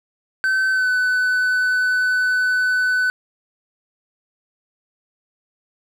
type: tone with pitch glide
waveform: triangle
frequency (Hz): 1535 to 1501.7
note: G6 to F#6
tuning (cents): -37 to +25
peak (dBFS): -14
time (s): 0.44-3.1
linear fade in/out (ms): 0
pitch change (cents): -38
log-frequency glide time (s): 0.71-0.89
effects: none